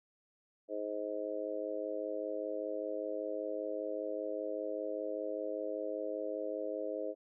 harmonic tone, 105.1 Hz, G#2, 21 cents sharp, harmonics 3 / 4 / 5 / 6, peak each -43 / -42 / -39 / -41 dBFS, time 0.68-7.15 s, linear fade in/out 50 ms, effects none

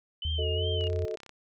sine tone with vibrato, 2992 Hz, F#7, 19 cents sharp, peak -33 dBFS, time 0.22-0.88 s, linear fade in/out 2 ms, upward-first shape sine, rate 2.6 Hz, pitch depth 98 cents each way
sine tone with pitch glide, 77.78 to 87.81 Hz, D#2 to F2, 0 to +10 cents, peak -28 dBFS, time 0.25-1.05 s, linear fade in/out 0 ms, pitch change +210 cents, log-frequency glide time 0.37-0.6 s
sine chord, D# diminished, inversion first, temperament equal with one note detuned, 370 / 440 / 624.8 Hz, F#4 / A4 / D#5, 0 / 0 / +7 cents, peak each -38 / -33 / -37 dBFS, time 0.38-1.16 s, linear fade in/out 10 ms
click train, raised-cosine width 0.2 ms, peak -30 dBFS, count 17, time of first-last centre 0.81-1.293 s, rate 33.1 Hz
effects none

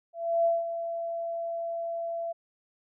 sine tone with ADSR envelope, 673 Hz, E5, 36 cents sharp, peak -20 dBFS, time 0.13-2.33 s, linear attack 320 ms, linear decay 190 ms, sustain -10 dB, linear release 16 ms, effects none

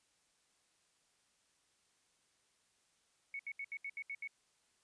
sine tone bursts, 2217 Hz, C#7, in tune, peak -40 dBFS, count 8, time 3.34-4.275 s, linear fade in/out 2 ms, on 53 ms, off 73 ms, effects white hiss -75 dBFS RMS until 4.83 s + resampled to 22050 Hz

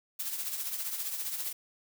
blue noise with tremolo, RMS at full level -33 dBFS, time 0.19-1.53 s, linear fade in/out 10 ms, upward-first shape triangle, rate 15 Hz, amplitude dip 60%, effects none

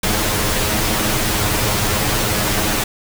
pink noise with comb filter, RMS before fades -18 dBFS, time 0.03-2.84 s, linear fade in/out 5 ms, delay 9.5 ms, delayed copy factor +0.75, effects none

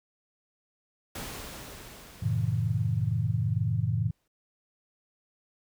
pink noise with exponential decay, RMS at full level -37 dBFS, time 1.15-4.28 s, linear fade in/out 5 ms, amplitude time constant 680 ms
sine chord, F# diminished seventh, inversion none, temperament just, 92.5 / 111 / 133.2 / 159.84 Hz, F#2 / A2 / C3 / Eb3, 0 / +16 / +31 / +47 cents, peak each -33 / -27 / -32 / -32 dBFS, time 2.22-4.11 s, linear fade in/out 10 ms
effects none

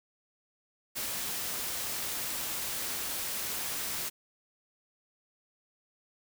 white noise, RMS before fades -35 dBFS, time 0.95-4.1 s, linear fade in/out 20 ms, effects none

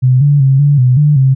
sine tone with pitch steps, 127.9 / 144.3 / 134.6 / 144.2 / 126.1 / 148.3 / 133.1 Hz, C3 / D3 / C3 / D3 / B2 / D3 / C3, -39 / -30 / +49 / -31 / +36 / +17 / +30 cents, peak -5 dBFS, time 0.02-1.35 s, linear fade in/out 20 ms, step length 190 ms, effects none

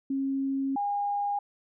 sine tone pair in turn, 271.3 / 813 Hz, C#4 / G#5, -37 / -37 cents, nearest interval octave + perfect fifth, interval 1900 cents, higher second, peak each -26 dBFS, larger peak neither, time 0.1-0.76 / 0.76-1.39 s, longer first, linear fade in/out 5 ms, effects none

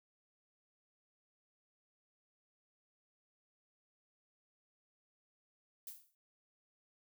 violet noise with exponential decay, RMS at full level -44 dBFS, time 5.87-6.15 s, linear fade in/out 1 ms, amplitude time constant 59 ms, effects none

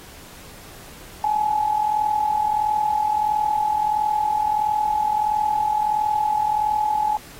sine tone with amplitude modulation, 849 Hz, G#5, 38 cents sharp, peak -15 dBFS, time 1.24-7.17 s, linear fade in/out 2 ms, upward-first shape sine, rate 41.5 Hz, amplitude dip 65%, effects pink hiss -43 dBFS RMS until 7.39 s + AAC 48 kbps

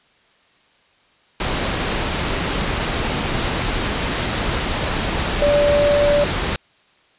sine tone in noise, 581 Hz, D5, 19 cents flat, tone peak -13 dBFS, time 5.42-6.24 s, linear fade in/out 2 ms, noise pink, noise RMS -21 dBFS, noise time 1.4-6.56 s, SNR +5 dB, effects white hiss -56 dBFS RMS until 7.18 s + resampled to 8000 Hz

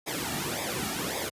pink noise with flanger, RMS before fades -32 dBFS, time 0.06-1.3 s, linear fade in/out 20 ms, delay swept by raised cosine 0.68 to 1.98 ms, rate 1.8 Hz, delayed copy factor -0.75, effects high-pass 80 Hz 12 dB/octave + resampled to 32000 Hz

